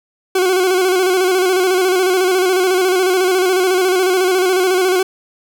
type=tone with vibrato; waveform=40% pulse; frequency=370 Hz; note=F#4; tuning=in tune; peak=-11 dBFS; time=0.35-5.03 s; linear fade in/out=5 ms; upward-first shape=square; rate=14 Hz; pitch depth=45 cents each way; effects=none